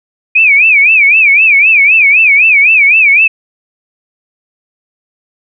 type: tone with vibrato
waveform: sine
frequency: 2420 Hz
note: D#7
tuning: 49 cents flat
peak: -3 dBFS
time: 0.35-3.28 s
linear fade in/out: 10 ms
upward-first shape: sine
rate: 3.9 Hz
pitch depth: 170 cents each way
effects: none